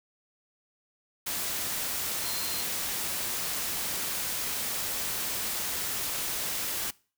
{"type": "tone in noise", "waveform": "sine", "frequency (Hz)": 4164, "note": "C8", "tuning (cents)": -9, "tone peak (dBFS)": -38, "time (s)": [2.24, 2.63], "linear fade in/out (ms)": 10, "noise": "white", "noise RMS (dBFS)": -32, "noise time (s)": [1.26, 6.91], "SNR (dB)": -9, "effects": ["noise-tail reverb RT60 0.4 s tail -23 dB re dry"]}